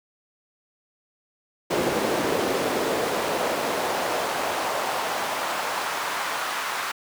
brown noise with high-pass filter sweep, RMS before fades -26 dBFS, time 1.7-6.92 s, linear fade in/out 10 ms, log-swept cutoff 350 to 1200 Hz, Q 1.3, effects none

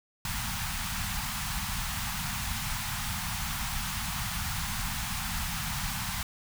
pink band-stop noise, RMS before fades -33 dBFS, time 0.25-6.23 s, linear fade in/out 2 ms, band 220 to 770 Hz, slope 48 dB/octave, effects none

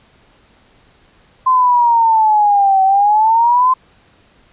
sine exponential two-way sweep, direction down then up, 1039 to 761 to 1039 Hz, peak -8 dBFS, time 1.46-3.74 s, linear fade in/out 10 ms, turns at 2.83 s, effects pink hiss -51 dBFS RMS until 4.52 s + resampled to 8000 Hz

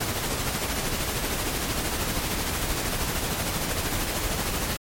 pink noise with tremolo, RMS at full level -26 dBFS, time 0-4.77 s, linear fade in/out 10 ms, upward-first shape sine, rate 13 Hz, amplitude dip 35%, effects MP3 64 kbps

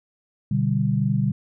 sine chord, G major, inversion first, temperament equal, 123.47 / 146.83 / 196 Hz, B2 / D3 / G3, 0 / 0 / 0 cents, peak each -23 dBFS, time 0.51-1.32 s, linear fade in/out 5 ms, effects none

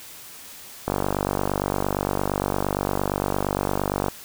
click train, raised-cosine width 1 ms, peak -8 dBFS, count 157, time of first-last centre 0.88-4.083 s, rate 48.7 Hz, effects white hiss -42 dBFS RMS until 4.24 s

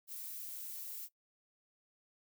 violet noise, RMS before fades -45 dBFS, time 0.07-1.09 s, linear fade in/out 50 ms, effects noise-tail reverb RT60 0.1 s tail -18 dB re dry

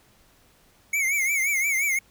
square tone with vibrato, 2200 Hz, C#7, 14 cents flat, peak -22 dBFS, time 0.93-1.99 s, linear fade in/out 5 ms, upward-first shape triangle, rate 5.7 Hz, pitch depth 120 cents each way
violet noise, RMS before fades -40 dBFS, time 1.11-2 s, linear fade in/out 50 ms
effects pink hiss -59 dBFS RMS until 2.1 s

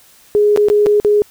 sine tone with dropouts, 416.1 Hz, G#4, 3 cents sharp, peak -8 dBFS, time 0.35-1.22 s, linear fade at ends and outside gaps 0 ms, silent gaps 0.562-0.574 / 0.685-0.7 / 0.861-0.867 / 1-1.048 s, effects white hiss -47 dBFS RMS until 1.3 s

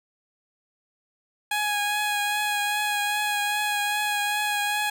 15% pulse tone with vibrato, 830.6 Hz, G#5, in tune, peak -17 dBFS, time 1.51-4.9 s, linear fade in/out 5 ms, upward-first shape triangle, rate 2.5 Hz, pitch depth 23 cents each way, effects none

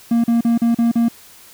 triangle tone bursts, 233.1 Hz, A#3, in tune, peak -10 dBFS, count 6, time 0.11-1.085 s, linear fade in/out 5 ms, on 130 ms, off 39 ms, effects white hiss -44 dBFS RMS until 1.53 s

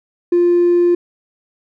sine tone with hard clipping, 349.2 Hz, F4, in tune, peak -10 dBFS, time 0.32-0.95 s, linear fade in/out 5 ms, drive 1 dB, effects none

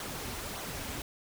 pink noise with flanger, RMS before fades -39 dBFS, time 0-1.02 s, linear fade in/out 2 ms, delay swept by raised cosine 0.4 to 6.2 ms, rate 1.7 Hz, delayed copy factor -0.5, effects none

